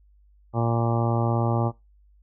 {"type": "harmonic tone", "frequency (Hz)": 116.54, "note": "A#2", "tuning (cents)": 0, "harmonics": [1, 2, 3, 4, 5, 6, 7, 8, 9, 10], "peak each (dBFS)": [-23, -29, -30, -34, -31, -35, -31, -37, -39, -36], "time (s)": [0.53, 1.72], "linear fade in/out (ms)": 50, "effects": ["noise-tail reverb RT60 0.2 s tail -20 dB re dry", "added 50 Hz sine -54 dBFS peak until 2.22 s"]}